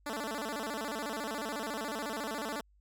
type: tone with vibrato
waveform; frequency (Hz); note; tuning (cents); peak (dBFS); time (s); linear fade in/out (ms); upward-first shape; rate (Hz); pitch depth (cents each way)
10% pulse; 253.9; B3; +48; -27; 0.06-2.61; 5; square; 14; 240
effects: added 50 Hz sine -62 dBFS peak until 2.8 s